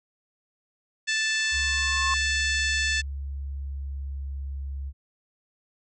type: harmonic tone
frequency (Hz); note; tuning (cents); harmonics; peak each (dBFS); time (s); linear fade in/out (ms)
879; A5; -2; 2 / 3 / 4 / 5 / 6 / 7 / 8 / 9; -26 / -30 / -32 / -34 / -36 / -37 / -38 / -39; 1.07-3.02; 20
type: tone with exponential growth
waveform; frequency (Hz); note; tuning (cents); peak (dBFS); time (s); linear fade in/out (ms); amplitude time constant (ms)
sine; 1075; C6; +47; -23; 1.26-2.14; 1; 190
type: tone with pitch glide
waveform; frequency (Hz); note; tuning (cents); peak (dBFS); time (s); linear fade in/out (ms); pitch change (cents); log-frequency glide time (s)
sine; 69.3 to 68.7; C#2 to C#2; 0 to -15; -30; 1.51-4.93; 50; -15; 3.21-4.34
effects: none